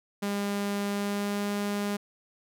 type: tone with pitch glide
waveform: sawtooth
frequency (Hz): 202.1 to 204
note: G#3 to G#3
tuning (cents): -47 to -31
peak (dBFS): -24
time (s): 0.22-1.97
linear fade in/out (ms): 10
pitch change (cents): +16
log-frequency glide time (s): 0.87-1.52
effects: none